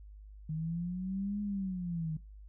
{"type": "linear two-way sweep", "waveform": "sine", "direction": "up then down", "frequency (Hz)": [153.5, 207.7, 153.5], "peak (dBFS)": -33, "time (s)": [0.49, 2.17], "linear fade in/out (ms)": 5, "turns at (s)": 1.41, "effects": ["noise-tail reverb RT60 0.2 s tail -18 dB re dry", "added 51 Hz sine -48 dBFS peak until 2.48 s"]}